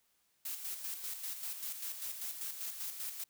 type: noise with tremolo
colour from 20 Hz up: blue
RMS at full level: -40 dBFS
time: 0.45-3.24 s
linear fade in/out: 5 ms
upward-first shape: square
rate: 5.1 Hz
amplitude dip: 50%
effects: white hiss -75 dBFS RMS until 3.29 s